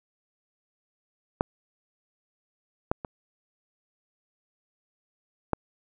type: clicks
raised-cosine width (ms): 1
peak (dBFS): -8 / -9 / -20 / -9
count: 4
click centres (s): 1.409 / 2.915 / 3.048 / 5.533
effects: none